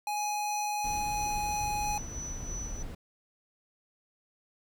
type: tone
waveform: square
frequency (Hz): 834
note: G#5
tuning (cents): +7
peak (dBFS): -31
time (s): 0.07-1.98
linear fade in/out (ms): 2
type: tone with tremolo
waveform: sine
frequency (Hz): 5960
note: F#8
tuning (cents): +12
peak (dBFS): -37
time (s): 0.16-2.83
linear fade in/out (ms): 10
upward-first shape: sine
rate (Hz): 3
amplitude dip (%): 55
type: noise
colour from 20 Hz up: brown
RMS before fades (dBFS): -39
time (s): 0.84-2.95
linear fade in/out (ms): 5
effects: none